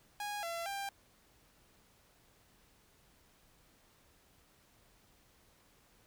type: tone with pitch steps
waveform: sawtooth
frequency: 825 / 676 / 794 Hz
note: G#5 / E5 / G5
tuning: -12 / +43 / +22 cents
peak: -34 dBFS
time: 0.2-0.89 s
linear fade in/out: 2 ms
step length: 230 ms
effects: pink hiss -67 dBFS RMS until 6.06 s